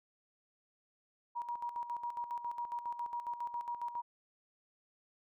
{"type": "tone with tremolo", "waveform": "sine", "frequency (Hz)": 954, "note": "A#5", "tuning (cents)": 40, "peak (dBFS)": -35, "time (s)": [1.35, 4.02], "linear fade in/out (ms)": 20, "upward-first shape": "square", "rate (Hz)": 7.3, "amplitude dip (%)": 65, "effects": []}